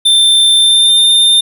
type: tone with pitch glide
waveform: square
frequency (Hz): 3568 to 3609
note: A7 to A7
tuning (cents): +23 to +43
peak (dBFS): -6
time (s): 0.05-1.41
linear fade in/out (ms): 10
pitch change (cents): +20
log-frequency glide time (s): 0.57-1.04
effects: none